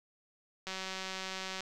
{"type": "click train", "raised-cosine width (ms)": 0.2, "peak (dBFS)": -22, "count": 178, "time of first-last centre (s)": [0.67, 1.607], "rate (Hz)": 189, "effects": []}